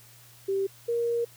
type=tone pair in turn; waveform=sine; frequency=390.1 / 469.9 Hz; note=G4 / A#4; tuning=-8 / +14 cents; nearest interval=minor third; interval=322 cents; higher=second; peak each=-24 dBFS; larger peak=neither; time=0.48-0.67 / 0.88-1.25 s; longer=second; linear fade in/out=10 ms; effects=added 119 Hz sine -56 dBFS peak until 1.36 s + white hiss -54 dBFS RMS until 1.36 s